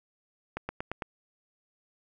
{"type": "accelerating click train", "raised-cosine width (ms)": 0.5, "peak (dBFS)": -18, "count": 5, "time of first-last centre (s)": [0.57, 1.022], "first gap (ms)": 120, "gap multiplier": 0.96, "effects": []}